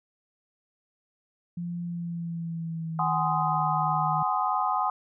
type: tone with pitch glide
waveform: sine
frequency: 173.1 to 155.11 Hz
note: F3 to D#3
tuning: -15 to -5 cents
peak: -30 dBFS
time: 1.57-4.23 s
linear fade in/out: 5 ms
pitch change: -190 cents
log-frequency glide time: 1.84-3.65 s
type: chord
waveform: sine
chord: Ab dominant seventh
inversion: third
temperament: just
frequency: 747.5 / 830.6 / 1038.3 / 1245.9 Hz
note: Gb5 / Ab5 / C6 / Eb6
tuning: +17 / 0 / -14 / +2 cents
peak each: -29 dBFS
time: 2.99-4.9 s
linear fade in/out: 2 ms
effects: none